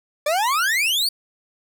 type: exponential sweep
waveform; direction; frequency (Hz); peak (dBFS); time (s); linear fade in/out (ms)
40% pulse; up; 571 to 4687; -17; 0.26-1.09; 5
effects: none